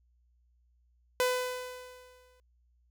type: tone with exponential decay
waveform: sawtooth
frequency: 502 Hz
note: B4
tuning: 28 cents sharp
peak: -20 dBFS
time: 1.2-2.4 s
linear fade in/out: 0 ms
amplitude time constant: 260 ms
effects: added 60 Hz sine -65 dBFS peak until 2.9 s